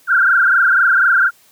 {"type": "tone with frequency modulation", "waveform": "sine", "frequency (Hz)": 1480, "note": "F#6", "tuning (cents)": 0, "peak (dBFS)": -9, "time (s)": [0.07, 1.31], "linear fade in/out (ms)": 50, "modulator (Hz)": 24.1, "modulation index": 4.6, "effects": ["white hiss -51 dBFS RMS until 1.51 s", "high-pass 80 Hz 12 dB/octave"]}